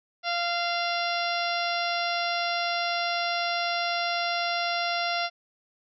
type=harmonic tone; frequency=692 Hz; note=F5; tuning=16 cents flat; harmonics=1 / 2 / 3 / 4 / 5 / 6 / 7 / 8; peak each=-29 / -32 / -34 / -35 / -36 / -37 / -37 / -38 dBFS; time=0.23-5.3 s; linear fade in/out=50 ms; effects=none